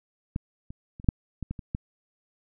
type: clicks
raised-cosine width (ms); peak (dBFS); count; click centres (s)
5; -16 / -27 / -29 / -28 / -6 / -20 / -19 / -25 / -16; 9; 0.361 / 0.705 / 0.999 / 1.044 / 1.088 / 1.427 / 1.51 / 1.592 / 1.749
effects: none